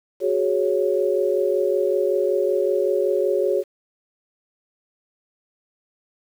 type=chord; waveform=sine; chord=F# suspended second; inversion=none; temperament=equal; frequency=370 / 415.3 / 554.4 Hz; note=F#4 / G#4 / C#5; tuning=0 / 0 / 0 cents; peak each=-22 dBFS; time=0.2-3.64 s; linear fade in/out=50 ms; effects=8-bit